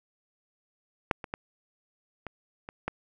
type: clicks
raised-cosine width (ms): 0.5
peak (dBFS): -8 / -22 / -17 / -22 / -24 / -15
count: 6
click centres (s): 1.112 / 1.242 / 1.339 / 2.267 / 2.689 / 2.88
effects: none